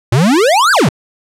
square exponential two-way sweep, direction up then down, 110 to 1661.2 to 110 Hz, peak -8 dBFS, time 0.12-0.89 s, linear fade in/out 5 ms, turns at 0.72 s, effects low-pass 10000 Hz 12 dB/octave

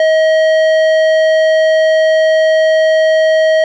triangle tone with tanh clipping, 634 Hz, D#5, 32 cents sharp, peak -9 dBFS, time 0-3.64 s, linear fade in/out 2 ms, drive 16 dB, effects none

